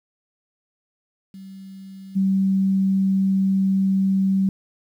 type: tone with level steps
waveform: sine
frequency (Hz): 192.6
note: G3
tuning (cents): -30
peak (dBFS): -36 / -16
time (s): 1.34-4.49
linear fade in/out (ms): 2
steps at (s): 2.15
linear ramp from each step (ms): 20
effects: 9-bit